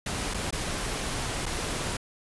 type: noise with dropouts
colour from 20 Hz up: pink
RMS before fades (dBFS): -31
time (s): 0.06-1.97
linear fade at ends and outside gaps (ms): 5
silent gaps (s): 0.339-0.343 / 0.508-0.525 / 1.458-1.462
effects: resampled to 24000 Hz